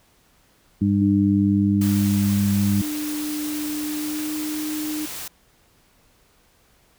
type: harmonic tone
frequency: 100.1 Hz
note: G2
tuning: 37 cents sharp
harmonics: 1 / 2 / 3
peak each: -22 / -18 / -23 dBFS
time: 0.81-2.82 s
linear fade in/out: 10 ms
type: tone with pitch glide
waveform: sine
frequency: 300 to 305.2 Hz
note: D4 to D#4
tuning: +37 to -33 cents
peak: -25 dBFS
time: 1.01-5.06 s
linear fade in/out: 10 ms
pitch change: +30 cents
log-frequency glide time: 3.85-4.31 s
type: noise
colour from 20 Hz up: white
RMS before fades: -33 dBFS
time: 1.81-5.28 s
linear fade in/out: 5 ms
effects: pink hiss -59 dBFS RMS until 6.98 s